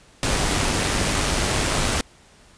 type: noise with amplitude modulation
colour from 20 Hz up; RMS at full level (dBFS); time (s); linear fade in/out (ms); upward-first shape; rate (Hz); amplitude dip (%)
pink; -20; 0.23-2.01; 0; sine; 100; 35
effects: pink hiss -52 dBFS RMS until 2.57 s + resampled to 22050 Hz